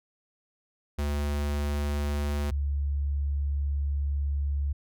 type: tone pair in turn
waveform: square / sine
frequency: 72.7 / 70.96 Hz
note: D2 / C#2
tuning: -17 / +41 cents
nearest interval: unison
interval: 42 cents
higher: first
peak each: -27 / -25 dBFS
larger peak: second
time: 0.98-2.51 / 2.51-4.73 s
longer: second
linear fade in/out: 10 ms
effects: none

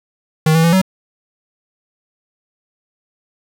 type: tone with pitch steps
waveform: square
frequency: 157.4 / 162.7 / 167.7 / 188.8 Hz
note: D#3 / E3 / E3 / F#3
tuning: +20 / -22 / +30 / +35 cents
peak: -10 dBFS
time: 0.46-0.816 s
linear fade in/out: 5 ms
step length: 89 ms
effects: 7-bit

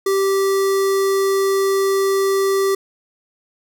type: tone with notch filter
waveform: square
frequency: 390 Hz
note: G4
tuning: 9 cents flat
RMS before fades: -17 dBFS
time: 0.06-2.75 s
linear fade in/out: 5 ms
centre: 2800 Hz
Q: 1.8
effects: none

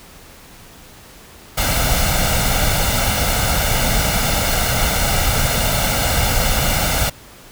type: noise with comb filter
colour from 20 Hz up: pink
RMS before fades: -17 dBFS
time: 1.57-7.1 s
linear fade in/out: 10 ms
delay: 1.4 ms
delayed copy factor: +0.65
effects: pink hiss -42 dBFS RMS until 7.51 s

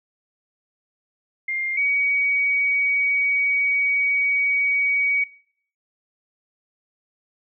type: tone pair in turn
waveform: sine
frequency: 2112 / 2257 Hz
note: C7 / C#7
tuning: +16 / +31 cents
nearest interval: minor second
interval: 115 cents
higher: second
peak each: -23 / -18 dBFS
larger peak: second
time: 1.48-1.77 / 1.77-5.24 s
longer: second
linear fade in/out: 5 ms
effects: noise-tail reverb RT60 0.6 s tail -21 dB re dry

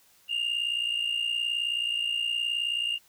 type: tone pair together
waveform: sine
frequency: 2786 / 2845 Hz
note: F7 / F7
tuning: -5 / +31 cents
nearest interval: unison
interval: 36 cents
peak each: -27 dBFS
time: 0.28-2.99 s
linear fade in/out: 50 ms
effects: tanh soft clip ceiling -23 dBFS + white hiss -61 dBFS RMS until 3.08 s

